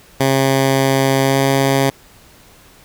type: tone with pitch glide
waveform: 10% pulse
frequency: 135 to 136.25 Hz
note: C#3 to C#3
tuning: -45 to -29 cents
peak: -4 dBFS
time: 0.2-1.9 s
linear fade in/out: 5 ms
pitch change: +16 cents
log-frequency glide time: 1.24-1.39 s
effects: pink hiss -46 dBFS RMS until 2.84 s